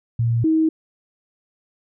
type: tone pair in turn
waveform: sine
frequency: 116.54 / 318.2 Hz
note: A#2 / D#4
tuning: 0 / +39 cents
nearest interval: octave + perfect fourth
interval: 1739 cents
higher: second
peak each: -16 / -14 dBFS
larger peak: second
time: 0.19-0.44 / 0.44-0.69 s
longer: neither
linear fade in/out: 5 ms
effects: none